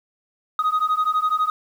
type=beating tone pair; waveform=sine; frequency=1246 / 1258 Hz; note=D#6 / D#6; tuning=+2 / +19 cents; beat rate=12 Hz; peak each=-19 dBFS; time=0.59-1.5 s; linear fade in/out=2 ms; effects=tanh soft clip ceiling -15 dBFS + 8-bit